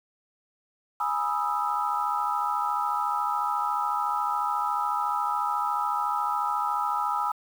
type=chord; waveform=sine; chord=E major seventh; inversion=first; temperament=equal with one note detuned; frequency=830.6 / 973.6 / 1244.5 / 1318.5 Hz; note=G#5 / B5 / D#6 / E6; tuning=0 / -25 / 0 / 0 cents; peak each=-30 dBFS; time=1-7.32 s; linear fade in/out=5 ms; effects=8-bit